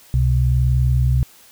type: tone pair together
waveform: sine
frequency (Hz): 66 / 126.73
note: C2 / B2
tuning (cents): +16 / +45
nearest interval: major seventh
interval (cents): 1129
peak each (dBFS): -16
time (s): 0.14-1.23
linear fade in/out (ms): 0
effects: white hiss -48 dBFS RMS until 1.51 s